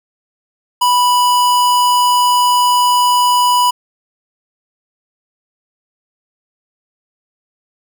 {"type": "tone", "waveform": "square", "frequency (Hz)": 985, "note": "B5", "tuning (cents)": -5, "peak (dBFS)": -10, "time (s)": [0.81, 3.71], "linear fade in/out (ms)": 10, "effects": []}